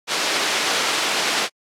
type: band-pass noise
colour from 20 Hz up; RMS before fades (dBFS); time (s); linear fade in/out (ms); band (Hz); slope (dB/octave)
white; -22; 0.07-1.49; 50; 300 to 4500; 12
effects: low-pass 12000 Hz 12 dB/octave + AAC 64 kbps